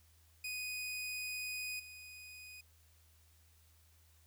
sawtooth tone with level steps, 2489 Hz, D#7, in tune, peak -36 / -47 dBFS, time 0.44-2.61 s, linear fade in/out 5 ms, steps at 1.79 s, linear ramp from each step 10 ms, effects added 80 Hz sine -65 dBFS peak until 4.26 s + white hiss -70 dBFS RMS until 4.26 s

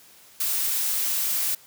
blue noise, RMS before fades -25 dBFS, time 0.4-1.55 s, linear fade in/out 5 ms, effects white hiss -52 dBFS RMS until 1.66 s + high-pass 60 Hz 12 dB/octave

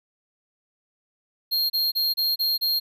square tone bursts, 4226 Hz, C8, 16 cents sharp, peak -21 dBFS, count 6, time 1.51-2.8 s, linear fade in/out 20 ms, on 190 ms, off 30 ms, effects none

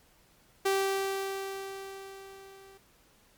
sawtooth tone with level ramp, 389.2 Hz, G4, 12 cents flat, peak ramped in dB -20 to -48 dBFS, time 0.65-2.78 s, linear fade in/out 10 ms, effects pink hiss -63 dBFS RMS until 3.37 s + MP3 96 kbps

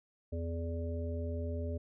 harmonic tone, 83.6 Hz, E2, 25 cents sharp, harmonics 1 / 3 / 5 / 7, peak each -35 / -43 / -44 / -44 dBFS, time 0.32-1.78 s, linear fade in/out 10 ms, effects none

